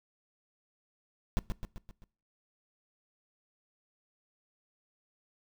brown noise with echo, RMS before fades -26 dBFS, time 1.37-1.39 s, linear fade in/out 0 ms, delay 130 ms, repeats 5, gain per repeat -5 dB, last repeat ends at 2.04 s, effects noise-tail reverb RT60 0.4 s tail -22 dB re dry

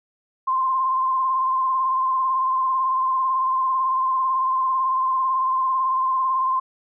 sine tone with vibrato, 1046.5 Hz, C6, in tune, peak -18 dBFS, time 0.47-6.6 s, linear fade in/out 10 ms, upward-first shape triangle, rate 18 Hz, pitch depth 40 cents each way, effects none

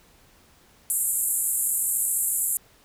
white band-pass noise, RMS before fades -25 dBFS, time 0.9-2.57 s, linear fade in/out 0 ms, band 7400 to 13000 Hz, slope 96 dB/octave, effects pink hiss -57 dBFS RMS until 2.84 s

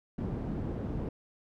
white low-pass noise, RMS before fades -35 dBFS, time 0.18-1.09 s, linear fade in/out 5 ms, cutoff 260 Hz, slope 12 dB/octave, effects none

